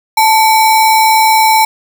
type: tone with sample-and-hold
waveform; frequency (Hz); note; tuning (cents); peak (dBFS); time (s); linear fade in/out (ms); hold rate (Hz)
sine; 881; A5; +2; -5; 0.17-1.65; 5; 3150
effects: none